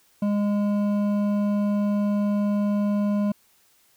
sine tone with hard clipping, 205.1 Hz, G#3, 21 cents flat, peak -22 dBFS, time 0.22-3.32 s, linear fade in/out 5 ms, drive 9 dB, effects white hiss -61 dBFS RMS until 3.96 s

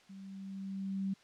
sine tone with level ramp, 193.8 Hz, G3, 20 cents flat, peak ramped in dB -47 to -31 dBFS, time 0.09-1.14 s, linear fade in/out 10 ms, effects white hiss -63 dBFS RMS until 1.23 s + low-pass 5000 Hz 12 dB/octave

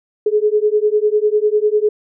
sine beating tone pair, 417.9 / 427.9 Hz, G#4 / A4, +11 / -48 cents, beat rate 10 Hz, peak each -15 dBFS, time 0.26-1.89 s, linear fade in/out 5 ms, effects none

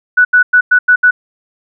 sine tone bursts at uneven times, 1480 Hz, F#6, in tune, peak -4 dBFS, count 6, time 0.17-0.25 / 0.33-0.43 / 0.53-0.61 / 0.71-0.79 / 0.88-0.96 / 1.03-1.11 s, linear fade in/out 10 ms, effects none

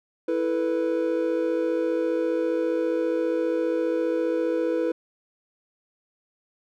triangle chord, E suspended fourth, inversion none, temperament just, 329.6 / 439.5 / 494.4 Hz, E4 / A4 / B4, 0 / -2 / +2 cents, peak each -24 / -28 / -23 dBFS, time 0.28-4.92 s, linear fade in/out 5 ms, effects none

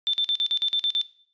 sine tone bursts, 3551 Hz, A7, 15 cents sharp, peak -20 dBFS, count 9, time 0.07-1.014 s, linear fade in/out 0 ms, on 64 ms, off 46 ms, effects noise-tail reverb RT60 0.5 s tail -17 dB re dry + resampled to 16000 Hz

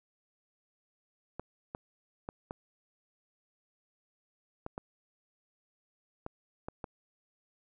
clicks, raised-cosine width 1 ms, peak -24 dBFS, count 9, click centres 1.396 / 1.749 / 2.289 / 2.509 / 4.664 / 4.779 / 6.264 / 6.685 / 6.842 s, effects none

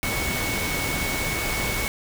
sine tone in noise, 2217 Hz, C#7, in tune, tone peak -29 dBFS, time 0.03-1.88 s, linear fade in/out 0 ms, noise pink, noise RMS -27 dBFS, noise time 0.03-1.88 s, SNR -5 dB, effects none

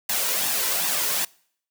white noise with flanger, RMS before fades -24 dBFS, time 0.09-1.25 s, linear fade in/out 5 ms, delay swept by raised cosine 1.1 to 2.1 ms, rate 2.6 Hz, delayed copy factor +0.5, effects noise-tail reverb RT60 0.6 s tail -25 dB re dry + high-pass 200 Hz 12 dB/octave

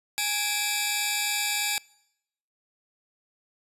15% pulse tone cluster, 830 / 2335 / 2578 / 3524 / 3808 Hz, G#5 / D7 / E7 / A7 / A#7, -1 / -11 / -39 / +2 / +36 cents, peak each -26 / -22 / -27 / -29 / -25 dBFS, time 0.18-1.78 s, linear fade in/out 0 ms, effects noise-tail reverb RT60 0.8 s tail -25 dB re dry + resampled to 32000 Hz

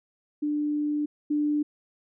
sine tone pair in turn, 296.6 / 296.6 Hz, D4 / D4, +17 / +17 cents, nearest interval unison, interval 0 cents, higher neither, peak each -24 / -22 dBFS, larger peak second, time 0.42-1.06 / 1.3-1.63 s, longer first, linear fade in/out 10 ms, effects none

